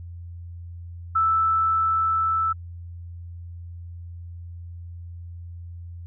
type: tone with level ramp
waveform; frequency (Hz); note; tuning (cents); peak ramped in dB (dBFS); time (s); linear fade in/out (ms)
sine; 1318.5; E6; 0; -17 to -20; 1.15-2.53; 10
effects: added 86 Hz sine -35 dBFS peak until 6.06 s